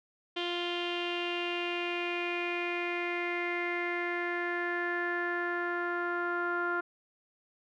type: tone with low-pass filter sweep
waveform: sawtooth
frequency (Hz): 349.2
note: F4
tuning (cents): 0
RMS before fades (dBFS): -33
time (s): 0.36-6.81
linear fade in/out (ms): 10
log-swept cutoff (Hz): 3200 to 1400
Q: 6.2
effects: none